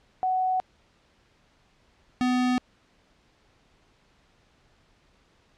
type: tone pair in turn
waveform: sine / square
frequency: 745 / 250.4 Hz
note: F#5 / B3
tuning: +12 / +24 cents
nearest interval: octave + perfect fifth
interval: 1888 cents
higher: first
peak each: -22 dBFS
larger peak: neither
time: 0.23-0.6 / 2.21-2.58 s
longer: neither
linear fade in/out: 0 ms
effects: pink hiss -63 dBFS RMS until 5.57 s + low-pass 5000 Hz 12 dB/octave